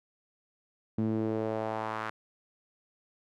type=tone with band-pass filter sweep; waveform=sawtooth; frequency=110 Hz; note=A2; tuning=in tune; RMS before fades=-32 dBFS; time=0.98-2.1 s; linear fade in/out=5 ms; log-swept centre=230 to 1400 Hz; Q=2; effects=none